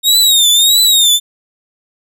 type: tone with vibrato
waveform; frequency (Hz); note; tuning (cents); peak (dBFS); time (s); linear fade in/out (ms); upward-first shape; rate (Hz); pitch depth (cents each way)
sawtooth; 3729; A#7; 0; -4; 0.03-1.2; 50; triangle; 1.6; 130
effects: none